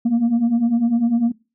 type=beating tone pair; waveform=sine; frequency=226.7 / 236.7 Hz; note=A#3 / A#3; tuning=-48 / +27 cents; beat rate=10 Hz; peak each=-18 / -14 dBFS; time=0.05-1.32 s; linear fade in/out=10 ms; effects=noise-tail reverb RT60 0.3 s tail -22 dB re dry + tanh soft clip ceiling -12 dBFS